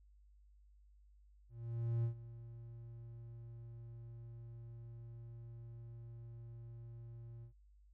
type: tone with ADSR envelope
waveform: triangle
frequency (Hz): 116.54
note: A#2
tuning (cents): 0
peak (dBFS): -30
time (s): 1.49-7.53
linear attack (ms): 550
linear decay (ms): 100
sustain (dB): -17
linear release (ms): 99
effects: added 50 Hz sine -62 dBFS peak until 7.93 s